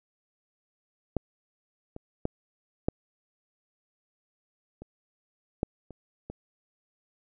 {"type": "clicks", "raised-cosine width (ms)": 2, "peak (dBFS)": [-13, -26, -14, -11, -29, -12, -30, -24], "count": 8, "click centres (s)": [1.167, 1.964, 2.254, 2.885, 4.82, 5.631, 5.907, 6.3], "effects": []}